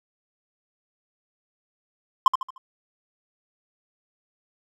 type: tone with echo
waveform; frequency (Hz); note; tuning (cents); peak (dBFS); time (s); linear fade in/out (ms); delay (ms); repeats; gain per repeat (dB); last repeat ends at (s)
triangle; 1046.5; C6; 0; -8; 2.26-2.28; 2; 75; 4; -8; 2.58
effects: none